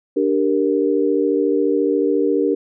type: chord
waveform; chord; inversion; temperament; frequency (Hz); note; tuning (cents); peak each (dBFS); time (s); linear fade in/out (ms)
sine; G minor; second; equal; 293.7 / 392 / 466.2; D4 / G4 / Bb4; 0 / 0 / 0; -19; 0.16-2.55; 10
effects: none